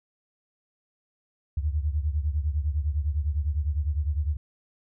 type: beating tone pair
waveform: sine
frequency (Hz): 72.3 / 82.2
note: D2 / E2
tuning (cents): -27 / -4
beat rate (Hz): 9.9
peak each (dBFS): -25 / -29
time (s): 1.57-4.37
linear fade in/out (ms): 5
effects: none